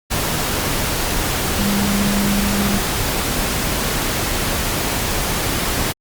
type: tone in noise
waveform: sine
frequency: 201.1 Hz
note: G3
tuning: 44 cents sharp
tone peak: -17 dBFS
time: 1.58-2.79 s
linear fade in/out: 20 ms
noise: pink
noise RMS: -20 dBFS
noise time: 0.1-5.93 s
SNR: 0 dB
effects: Opus 48 kbps